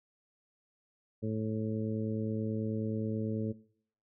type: harmonic tone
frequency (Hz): 109.3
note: A2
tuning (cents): -11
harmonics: 1 / 2 / 3 / 4 / 5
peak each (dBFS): -35 / -35 / -41 / -39 / -44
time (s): 1.22-3.53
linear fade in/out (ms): 20
effects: noise-tail reverb RT60 0.6 s tail -21 dB re dry